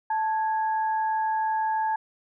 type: tone pair together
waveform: sine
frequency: 877 / 1655.6 Hz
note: A5 / G#6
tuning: -6 / -6 cents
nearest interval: major seventh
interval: 1100 cents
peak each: -23 / -35 dBFS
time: 0.1-1.96 s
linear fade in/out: 5 ms
effects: none